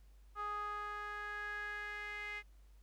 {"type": "tone with band-pass filter sweep", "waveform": "sawtooth", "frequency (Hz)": 415.3, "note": "G#4", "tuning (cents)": 0, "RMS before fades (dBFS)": -43, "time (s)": [0.35, 2.43], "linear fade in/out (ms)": 50, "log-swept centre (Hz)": [1200, 2100], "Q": 5.6, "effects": ["added 50 Hz sine -58 dBFS peak until 2.82 s", "pink hiss -75 dBFS RMS until 2.82 s"]}